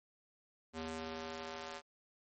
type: tone with high-pass filter sweep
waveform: square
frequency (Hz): 80.3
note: E2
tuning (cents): -45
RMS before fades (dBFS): -44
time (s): 0.73-1.82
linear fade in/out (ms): 50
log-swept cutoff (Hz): 220 to 650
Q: 0.86
effects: MP3 32 kbps